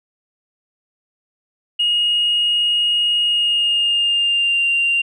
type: tone with pitch glide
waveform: sine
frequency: 2871 to 2778 Hz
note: F7 to F7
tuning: +47 to -10 cents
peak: -13 dBFS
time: 1.79-5.02 s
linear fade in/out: 10 ms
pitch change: -57 cents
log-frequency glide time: 3.24-4.68 s
effects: tanh soft clip ceiling -10 dBFS